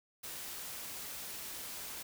white noise, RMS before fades -44 dBFS, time 0.23-2.03 s, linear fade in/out 10 ms, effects none

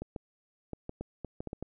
clicks, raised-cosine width 2 ms, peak -24 dBFS, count 10, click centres 0.02 / 0.162 / 0.733 / 0.894 / 1.01 / 1.247 / 1.405 / 1.473 / 1.531 / 1.626 s, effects none

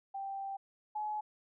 sine tone pair in turn, 784 / 848.3 Hz, G5 / G#5, 0 / +36 cents, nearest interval minor second, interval 136 cents, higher second, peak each -37 / -34 dBFS, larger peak second, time 0.14-0.57 / 0.95-1.21 s, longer first, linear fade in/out 10 ms, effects none

